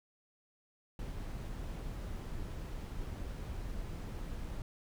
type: noise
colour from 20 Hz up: brown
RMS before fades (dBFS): -41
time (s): 0.99-4.62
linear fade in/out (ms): 2
effects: none